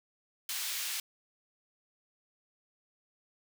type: high-pass noise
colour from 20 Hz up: pink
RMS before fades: -36 dBFS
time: 0.49-1 s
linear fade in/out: 2 ms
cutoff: 2500 Hz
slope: 12 dB/octave
effects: none